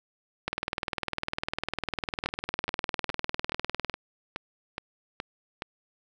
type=two click trains; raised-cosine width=0.3 ms; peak=-12 / -16 dBFS; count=69 / 9; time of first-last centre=0.48-3.897 / 2.26-5.621 s; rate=19.9 / 2.38 Hz; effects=none